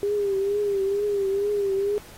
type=tone with vibrato; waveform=sine; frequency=401 Hz; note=G4; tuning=39 cents sharp; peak=-21 dBFS; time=0.03-1.98 s; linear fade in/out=0 ms; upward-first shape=triangle; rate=2.2 Hz; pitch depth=71 cents each way; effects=pink hiss -47 dBFS RMS until 2.17 s + AAC 48 kbps